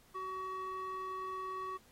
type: tone with band-pass filter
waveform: square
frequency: 376.5 Hz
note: F#4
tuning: 30 cents sharp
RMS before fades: -41 dBFS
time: 0.14-1.78 s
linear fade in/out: 20 ms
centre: 970 Hz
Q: 8.4
effects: pink hiss -65 dBFS RMS until 1.91 s + AAC 48 kbps